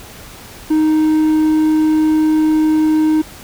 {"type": "tone", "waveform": "triangle", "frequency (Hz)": 311.1, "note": "D#4", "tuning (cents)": 0, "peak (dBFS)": -8, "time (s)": [0.7, 3.22], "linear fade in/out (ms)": 10, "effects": ["pink hiss -36 dBFS RMS until 3.43 s"]}